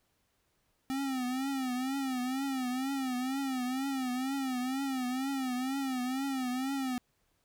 square tone with vibrato, 261.6 Hz, C4, in tune, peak -32 dBFS, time 0.9-6.98 s, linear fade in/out 0 ms, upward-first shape triangle, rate 2.1 Hz, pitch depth 110 cents each way, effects pink hiss -75 dBFS RMS until 7.44 s

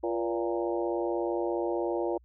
harmonic tone with a mistuned harmonic, 115.6 Hz, A#2, 14 cents flat, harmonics 3 / 4 / 5 / 6 / 7 / 8, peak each -30 / -34 / -34 / -39 / -39 / -41 dBFS, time 0.03-2.18 s, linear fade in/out 10 ms, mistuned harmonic 4, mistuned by +69 cents, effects added 60 Hz sine -56 dBFS peak until 2.24 s

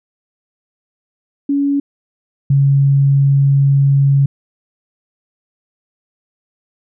sine tone pair in turn, 281.9 / 138.85 Hz, C#4 / C#3, +29 / +3 cents, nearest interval octave, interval 1226 cents, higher first, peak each -12 / -8 dBFS, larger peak second, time 1.49-1.8 / 2.5-4.26 s, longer second, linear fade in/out 5 ms, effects none

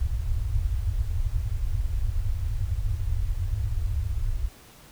pink low-pass noise, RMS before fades -26 dBFS, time 0-4.49 s, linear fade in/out 20 ms, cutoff 110 Hz, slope 96 dB/octave, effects pink hiss -51 dBFS RMS until 4.91 s

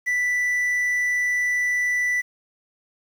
triangle tone with quantisation, 1975.5 Hz, B6, in tune, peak -18 dBFS, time 0.06-2.22 s, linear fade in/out 20 ms, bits 8, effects none

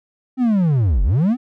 triangle linear two-way sweep, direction down then up, 264.2 to 40 to 264.2 Hz, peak -11 dBFS, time 0.37-1.37 s, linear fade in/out 50 ms, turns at 1.03 s, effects none

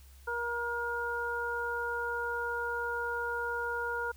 harmonic tone, 474.3 Hz, A#4, 30 cents sharp, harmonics 1 / 2 / 3, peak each -37 / -37 / -34 dBFS, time 0.27-4.12 s, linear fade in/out 10 ms, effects added 67 Hz sine -52 dBFS peak until 4.16 s + white hiss -62 dBFS RMS until 4.16 s

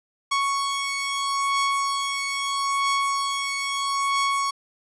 sawtooth beating tone pair, 1108.7 / 1109.47 Hz, C#6 / C#6, 0 / +1 cents, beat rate 0.77 Hz, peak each -25 / -20 dBFS, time 0.31-4.51 s, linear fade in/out 10 ms, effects resampled to 22050 Hz

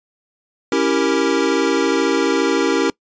square chord, C# diminished seventh, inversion none, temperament equal, 277.2 / 329.6 / 392 / 466.2 Hz, C#4 / E4 / G4 / Bb4, 0 / 0 / 0 / 0 cents, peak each -21 dBFS, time 0.72-2.9 s, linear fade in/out 2 ms, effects noise-tail reverb RT60 0.1 s tail -23 dB re dry + resampled to 16000 Hz

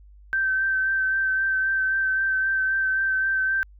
sine tone with vibrato, 1551 Hz, G6, 19 cents flat, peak -20 dBFS, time 0.33-3.63 s, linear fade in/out 0 ms, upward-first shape sine, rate 3.8 Hz, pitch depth 19 cents each way, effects added 50 Hz sine -46 dBFS peak until 3.79 s

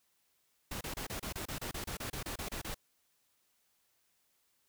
pink noise bursts, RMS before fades -40 dBFS, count 16, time 0.71-2.745 s, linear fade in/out 5 ms, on 100 ms, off 29 ms, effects white hiss -75 dBFS RMS until 4.68 s

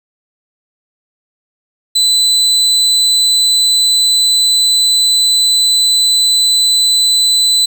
35% pulse tone, 4005 Hz, B7, 23 cents sharp, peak -7 dBFS, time 1.95-7.66 s, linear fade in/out 10 ms, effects none

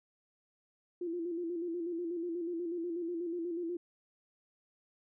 sine tone with vibrato, 342 Hz, F4, 36 cents flat, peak -34 dBFS, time 1.01-3.77 s, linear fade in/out 5 ms, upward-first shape square, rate 8.2 Hz, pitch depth 55 cents each way, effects none

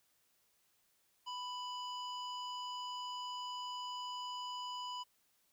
harmonic tone, 992 Hz, B5, 7 cents sharp, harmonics 1 / 3 / 5 / 7, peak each -42 / -46 / -52 / -59 dBFS, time 1.26-5.04 s, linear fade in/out 20 ms, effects white hiss -75 dBFS RMS until 5.52 s

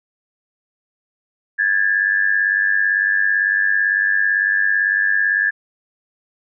sine tone pair together, 1647.1 / 1745 Hz, G#6 / A6, -15 / -15 cents, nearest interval minor second, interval 100 cents, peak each -17 dBFS, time 1.58-5.51 s, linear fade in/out 20 ms, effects none

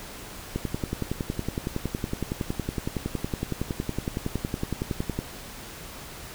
click train, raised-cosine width 3 ms, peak -14 dBFS, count 51, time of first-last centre 0.56-5.19 s, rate 10.8 Hz, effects pink hiss -41 dBFS RMS until 6.34 s

